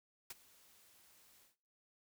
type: noise with ADSR envelope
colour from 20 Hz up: white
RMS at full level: -44 dBFS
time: 0.3-1.56 s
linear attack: 6 ms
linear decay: 25 ms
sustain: -22 dB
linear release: 140 ms
effects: noise-tail reverb RT60 0.5 s tail -21 dB re dry

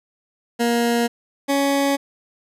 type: tone pair in turn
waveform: 20% pulse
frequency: 235.9 / 278.9 Hz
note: A#3 / C#4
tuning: +21 / +11 cents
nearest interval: minor third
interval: 290 cents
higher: second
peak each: -12 dBFS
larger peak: neither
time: 0.59-1.08 / 1.48-1.97 s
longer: neither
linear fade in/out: 20 ms
effects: resampled to 32000 Hz

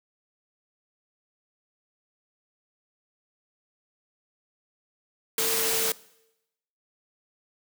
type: tone in noise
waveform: sine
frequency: 449.9 Hz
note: A4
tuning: 39 cents sharp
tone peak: -31 dBFS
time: 5.38-5.92 s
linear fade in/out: 2 ms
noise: white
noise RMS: -26 dBFS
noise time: 5.38-5.92 s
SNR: -8 dB
effects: noise-tail reverb RT60 0.9 s tail -22 dB re dry + high-pass 150 Hz 12 dB/octave

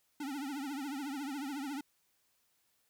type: tone with vibrato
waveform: square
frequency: 279.9 Hz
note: C#4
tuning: 17 cents sharp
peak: -38 dBFS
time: 0.2-1.81 s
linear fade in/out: 5 ms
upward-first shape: triangle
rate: 14 Hz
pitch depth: 150 cents each way
effects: white hiss -75 dBFS RMS until 2.89 s

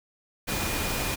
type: tone in noise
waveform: sine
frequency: 2438 Hz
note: D#7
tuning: 36 cents flat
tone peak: -37 dBFS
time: 0.47-1.16 s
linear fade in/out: 20 ms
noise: pink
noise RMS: -29 dBFS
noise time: 0.47-1.16 s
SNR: -11 dB
effects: none

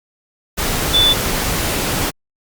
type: tone in noise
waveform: sine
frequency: 3492 Hz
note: A7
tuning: 14 cents flat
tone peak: -10 dBFS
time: 0.93-1.14 s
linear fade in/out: 20 ms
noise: pink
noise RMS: -19 dBFS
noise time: 0.57-2.11 s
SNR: +6 dB
effects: Opus 48 kbps

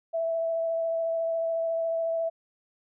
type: tone with vibrato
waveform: sine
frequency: 659.3 Hz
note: E5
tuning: in tune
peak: -25 dBFS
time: 0.13-2.3 s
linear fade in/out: 20 ms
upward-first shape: sine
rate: 14 Hz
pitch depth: 11 cents each way
effects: none

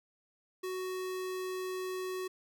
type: tone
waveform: square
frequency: 371.3 Hz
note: F#4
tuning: 6 cents sharp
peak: -36 dBFS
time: 0.63-2.28 s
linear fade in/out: 10 ms
effects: none

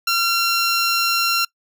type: tone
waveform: 15% pulse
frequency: 1370 Hz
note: F6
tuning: 34 cents flat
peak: -10 dBFS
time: 0.07-1.45 s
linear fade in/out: 5 ms
effects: noise-tail reverb RT60 0.1 s tail -25 dB re dry

